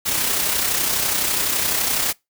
white noise with amplitude modulation, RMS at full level -19 dBFS, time 0.05-2.13 s, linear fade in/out 20 ms, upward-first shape sine, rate 31.9 Hz, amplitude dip 40%, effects noise-tail reverb RT60 0.2 s tail -24 dB re dry

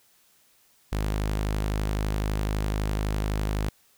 sawtooth tone, 51.91 Hz, G#1, in tune, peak -21 dBFS, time 0.92-3.69 s, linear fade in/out 5 ms, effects white hiss -62 dBFS RMS until 3.97 s

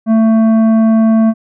triangle tone with tanh clipping, 222.6 Hz, A3, 20 cents sharp, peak -8 dBFS, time 0.06-1.34 s, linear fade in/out 50 ms, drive 14 dB, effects none

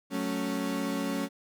35% pulse chord, F# minor, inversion none, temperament equal, 185 / 220 / 277.2 Hz, F#3 / A3 / C#4, 0 / 0 / 0 cents, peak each -34 / -33 / -30 dBFS, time 0.1-1.29 s, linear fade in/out 50 ms, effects none

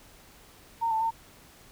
sine tone with pitch steps, 918 / 884 / 907 Hz, A#5 / A5 / A#5, -27 / +8 / -48 cents, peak -24 dBFS, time 0.81-1.11 s, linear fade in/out 20 ms, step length 100 ms, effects pink hiss -54 dBFS RMS until 1.71 s

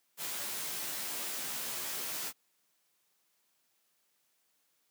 white noise with comb filter, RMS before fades -38 dBFS, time 0.17-2.33 s, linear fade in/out 50 ms, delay 14 ms, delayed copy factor +0.7, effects white hiss -75 dBFS RMS until 4.9 s + high-pass 150 Hz 12 dB/octave

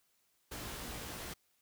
pink noise with comb filter, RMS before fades -44 dBFS, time 0.51-1.34 s, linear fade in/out 10 ms, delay 17 ms, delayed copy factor +0.6, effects white hiss -75 dBFS RMS until 1.61 s

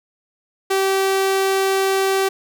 sawtooth tone, 386.4 Hz, G4, 25 cents flat, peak -12 dBFS, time 0.7-2.29 s, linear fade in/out 10 ms, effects none

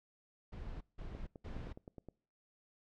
brown noise bursts, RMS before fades -45 dBFS, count 3, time 0.52-1.73 s, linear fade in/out 10 ms, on 290 ms, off 170 ms
click train, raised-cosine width 2 ms, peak -36 dBFS, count 10, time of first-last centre 1.15-2.087 s, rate 9.61 Hz
effects noise-tail reverb RT60 0.5 s tail -25 dB re dry + low-pass 4000 Hz 12 dB/octave

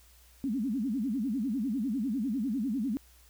sine tone with vibrato, 239.9 Hz, A#3, 50 cents sharp, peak -28 dBFS, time 0.44-2.97 s, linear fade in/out 0 ms, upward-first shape sine, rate 10 Hz, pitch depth 300 cents each way, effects added 60 Hz sine -58 dBFS peak until 3.29 s + white hiss -61 dBFS RMS until 3.29 s

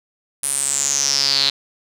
sawtooth tone with band-pass filter sweep, 139.2 Hz, C#3, 8 cents sharp, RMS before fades -19 dBFS, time 0.43-1.5 s, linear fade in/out 5 ms, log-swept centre 10000 to 4000 Hz, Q 8.5, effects none

